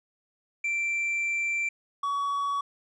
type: tone pair in turn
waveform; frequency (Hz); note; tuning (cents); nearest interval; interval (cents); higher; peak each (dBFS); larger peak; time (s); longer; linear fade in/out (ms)
triangle; 2349 / 1128.6; D7 / C#6; 0 / +31; octave + minor second; 1269; first; -24; neither; 0.64-1.69 / 2.03-2.61; first; 5
effects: resampled to 24000 Hz + 11-bit